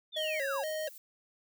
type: linear sweep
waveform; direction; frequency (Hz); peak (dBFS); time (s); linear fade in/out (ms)
sine; down; 3661 to 587.3; -34; 0.12-0.65; 50
type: tone with vibrato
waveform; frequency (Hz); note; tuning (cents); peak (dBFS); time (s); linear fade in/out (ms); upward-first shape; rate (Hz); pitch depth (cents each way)
square; 585; D5; -7; -34; 0.16-0.89; 10; square; 2.1; 110
type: noise with tremolo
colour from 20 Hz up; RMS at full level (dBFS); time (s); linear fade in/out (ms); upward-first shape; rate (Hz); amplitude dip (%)
violet; -49; 0.22-0.98; 2; sine; 6.8; 30
effects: none